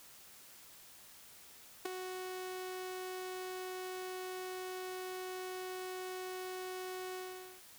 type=tone with ADSR envelope; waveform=sawtooth; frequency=370 Hz; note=F#4; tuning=in tune; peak=-28 dBFS; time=1.85-7.63 s; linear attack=7 ms; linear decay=8 ms; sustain=-9 dB; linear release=480 ms; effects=white hiss -57 dBFS RMS until 7.78 s